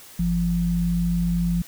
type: tone pair together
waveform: sine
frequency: 50.56 / 172.6 Hz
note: G#1 / F3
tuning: -46 / -20 cents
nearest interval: octave + major sixth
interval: 2126 cents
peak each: -26 / -20 dBFS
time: 0.19-1.62 s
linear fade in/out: 5 ms
effects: white hiss -45 dBFS RMS until 1.67 s